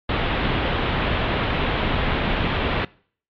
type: low-pass noise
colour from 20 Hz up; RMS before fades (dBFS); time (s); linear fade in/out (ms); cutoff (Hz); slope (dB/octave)
pink; -22; 0.09-2.85; 5; 3600; 48
effects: noise-tail reverb RT60 0.5 s tail -23 dB re dry + MP3 64 kbps